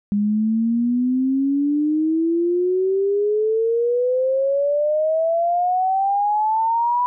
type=exponential sweep; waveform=sine; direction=up; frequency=202.5 to 990 Hz; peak=-16 dBFS; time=0.12-7.06 s; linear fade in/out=0 ms; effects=none